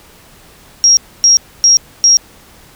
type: tone bursts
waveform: sine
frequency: 5610 Hz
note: F8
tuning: 7 cents sharp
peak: -4 dBFS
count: 4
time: 0.84-2.17 s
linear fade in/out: 0 ms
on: 130 ms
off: 270 ms
effects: pink hiss -42 dBFS RMS until 2.75 s